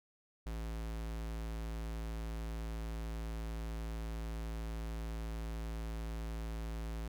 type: tone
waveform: square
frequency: 55.4 Hz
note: A1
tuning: 13 cents sharp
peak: -39 dBFS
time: 0.46-7.08 s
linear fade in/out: 5 ms
effects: none